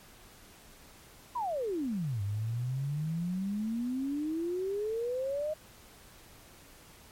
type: exponential two-way sweep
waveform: sine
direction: down then up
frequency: 1033 to 98 to 627 Hz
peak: -30 dBFS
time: 1.35-5.54 s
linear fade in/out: 10 ms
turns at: 2.22 s
effects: pink hiss -55 dBFS RMS until 7.11 s + MP3 64 kbps